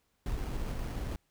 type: noise with sample-and-hold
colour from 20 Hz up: brown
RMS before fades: -35 dBFS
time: 0.26-1.16 s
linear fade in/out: 2 ms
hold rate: 3675 Hz
effects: pink hiss -75 dBFS RMS until 1.3 s